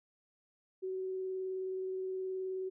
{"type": "tone with vibrato", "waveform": "sine", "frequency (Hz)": 376, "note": "F#4", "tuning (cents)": 28, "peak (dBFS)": -35, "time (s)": [0.82, 2.7], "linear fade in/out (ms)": 20, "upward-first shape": "square", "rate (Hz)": 19, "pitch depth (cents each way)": 8, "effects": []}